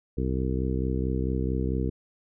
harmonic tone, 64.5 Hz, C2, 24 cents flat, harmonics 1 / 2 / 3 / 4 / 5 / 6 / 7, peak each -28 / -31 / -33 / -34 / -35 / -36 / -36 dBFS, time 0.17-1.9 s, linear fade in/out 10 ms, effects none

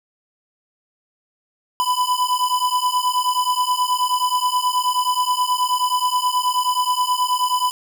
square beating tone pair, 994 / 1003.4 Hz, B5 / B5, +11 / +27 cents, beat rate 9.4 Hz, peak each -21 / -21 dBFS, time 1.8-7.71 s, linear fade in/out 0 ms, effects none

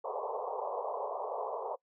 pink band-pass noise, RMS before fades -37 dBFS, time 0.04-1.76 s, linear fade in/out 10 ms, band 420 to 1100 Hz, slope 96 dB/octave, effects noise-tail reverb RT60 0.1 s tail -24 dB re dry

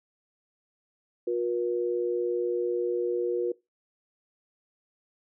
sine tone pair together, 358.8 / 479 Hz, F4 / A#4, +47 / +47 cents, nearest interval perfect fourth, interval 500 cents, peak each -27 / -29 dBFS, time 1.27-3.52 s, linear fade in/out 5 ms, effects noise-tail reverb RT60 0.2 s tail -20 dB re dry

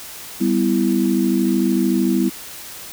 sine chord, E minor, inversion first, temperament equal with one note detuned, 196 / 249.2 / 329.6 Hz, G3 / B3 / E4, 0 / +16 / 0 cents, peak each -19 dBFS, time 0.4-2.3 s, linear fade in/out 20 ms, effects white hiss -35 dBFS RMS until 2.92 s

